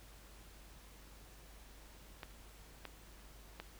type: clicks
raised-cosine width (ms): 0.3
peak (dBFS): -28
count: 3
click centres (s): 2.232 / 2.853 / 3.6
effects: added 50 Hz sine -57 dBFS peak until 3.79 s + pink hiss -60 dBFS RMS until 3.79 s